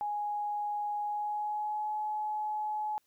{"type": "tone with pitch glide", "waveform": "sine", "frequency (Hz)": [830.6, 850], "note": ["G#5", "G#5"], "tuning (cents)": [0, 40], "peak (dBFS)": -31, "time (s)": [0.01, 2.98], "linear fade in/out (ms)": 0, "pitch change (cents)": 40, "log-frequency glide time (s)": [1.01, 1.93], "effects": ["white hiss -74 dBFS RMS until 3.06 s"]}